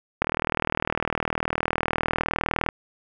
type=click train; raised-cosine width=0.5 ms; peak=-7 dBFS; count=99; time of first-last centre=0.22-2.689 s; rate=39.7 Hz; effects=none